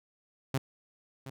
sawtooth tone with echo, 134.1 Hz, C3, 43 cents sharp, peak -23 dBFS, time 0.54-0.58 s, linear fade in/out 5 ms, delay 720 ms, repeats 1, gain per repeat -13 dB, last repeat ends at 1.3 s, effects none

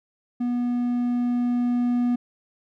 triangle tone with level ramp, 243.3 Hz, B3, 26 cents flat, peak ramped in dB -20 to -17 dBFS, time 0.4-2.16 s, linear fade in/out 10 ms, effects none

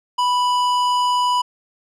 square tone with low-pass filter, 987.8 Hz, B5, in tune, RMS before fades -18 dBFS, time 0.18-1.42 s, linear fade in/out 10 ms, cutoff 6800 Hz, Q 0.53, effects none

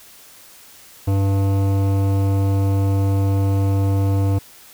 sine tone with hard clipping, 98 Hz, G2, in tune, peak -17 dBFS, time 1.07-4.39 s, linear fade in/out 10 ms, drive 15 dB, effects white hiss -45 dBFS RMS until 4.73 s

